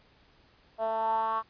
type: tone with band-pass filter sweep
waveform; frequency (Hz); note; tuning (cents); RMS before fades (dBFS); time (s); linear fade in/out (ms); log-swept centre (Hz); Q
10% pulse; 222.4; A3; +19; -29; 0.78-1.43; 50; 700 to 1100; 6.6
effects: pink hiss -62 dBFS RMS until 1.49 s + resampled to 11025 Hz